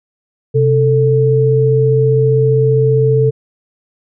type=tone pair together; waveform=sine; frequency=130.81 / 442.4 Hz; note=C3 / A4; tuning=0 / +9 cents; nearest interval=octave + major sixth; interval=2109 cents; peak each=-11 dBFS; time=0.54-3.31 s; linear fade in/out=20 ms; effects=none